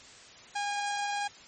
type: tone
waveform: sawtooth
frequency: 815 Hz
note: G#5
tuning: 33 cents flat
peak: -26 dBFS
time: 0.55-1.28 s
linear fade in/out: 10 ms
effects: white hiss -51 dBFS RMS until 1.47 s + MP3 32 kbps